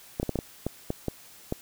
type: clicks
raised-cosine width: 2 ms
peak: -14 dBFS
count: 9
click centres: 0.199 / 0.23 / 0.293 / 0.357 / 0.389 / 0.666 / 0.904 / 1.083 / 1.524 s
effects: white hiss -51 dBFS RMS until 1.61 s